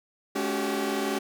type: tone cluster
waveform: sawtooth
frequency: 213.7 / 281 / 365.7 / 386.3 Hz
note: G#3 / C#4 / F#4 / G4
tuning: +50 / +24 / -20 / -25 cents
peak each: -29 / -27 / -33 / -26 dBFS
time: 0.35-1.19 s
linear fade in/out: 10 ms
effects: none